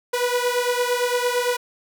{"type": "beating tone pair", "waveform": "sawtooth", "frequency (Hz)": [486.8, 495.6], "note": ["B4", "B4"], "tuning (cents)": [-25, 6], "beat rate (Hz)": 8.8, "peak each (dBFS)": [-18, -20], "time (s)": [0.13, 1.57], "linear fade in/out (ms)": 10, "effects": []}